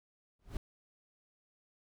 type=noise with exponential growth; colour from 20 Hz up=brown; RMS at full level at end=-35 dBFS; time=0.39-0.57 s; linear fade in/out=2 ms; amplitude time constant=37 ms; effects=none